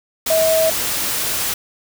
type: tone in noise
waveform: sine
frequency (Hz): 643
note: E5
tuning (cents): -43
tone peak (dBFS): -13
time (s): 0.3-0.7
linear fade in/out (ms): 5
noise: white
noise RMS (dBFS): -21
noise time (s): 0.26-1.54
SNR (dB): +5
effects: none